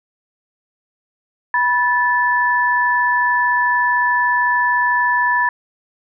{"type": "tone pair together", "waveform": "sine", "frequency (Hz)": [978, 1744.4], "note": ["B5", "A6"], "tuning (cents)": [-17, -15], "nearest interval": "minor seventh", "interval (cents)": 1002, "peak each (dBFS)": -16, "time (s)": [1.54, 5.49], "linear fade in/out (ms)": 2, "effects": []}